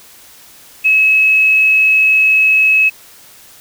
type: tone with quantisation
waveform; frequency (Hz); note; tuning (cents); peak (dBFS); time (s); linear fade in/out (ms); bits
sine; 2574; E7; -42; -7; 0.84-2.9; 20; 6
effects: white hiss -41 dBFS RMS until 3.6 s